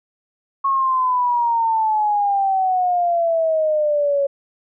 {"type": "exponential sweep", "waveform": "sine", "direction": "down", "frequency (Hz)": [1100, 554.4], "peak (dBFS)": -15, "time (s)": [0.64, 4.27], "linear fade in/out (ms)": 10, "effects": []}